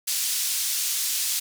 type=band-pass noise; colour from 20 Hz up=pink; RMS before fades=-26 dBFS; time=0.07-1.4 s; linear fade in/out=10 ms; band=4800 to 16000 Hz; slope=12 dB/octave; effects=none